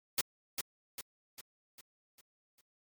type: noise with echo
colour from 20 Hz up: white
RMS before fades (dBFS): -30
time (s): 0.18-0.21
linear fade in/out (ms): 2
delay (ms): 400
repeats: 6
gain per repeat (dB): -6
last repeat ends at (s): 2.61
effects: MP3 96 kbps